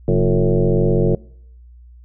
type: tone with frequency modulation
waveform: sine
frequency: 164.81 Hz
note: E3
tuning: in tune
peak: -12 dBFS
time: 0.08-1.15 s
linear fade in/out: 2 ms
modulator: 95.6 Hz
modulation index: 3.8
effects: noise-tail reverb RT60 0.7 s tail -24 dB re dry + added 60 Hz sine -40 dBFS peak until 2.04 s